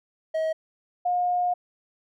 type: tone pair in turn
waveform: triangle / sine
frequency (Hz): 637 / 715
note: D#5 / F5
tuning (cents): +41 / +41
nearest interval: major second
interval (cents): 200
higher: second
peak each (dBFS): -21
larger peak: neither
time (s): 0.34-0.53 / 1.05-1.54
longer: second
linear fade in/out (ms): 10
effects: none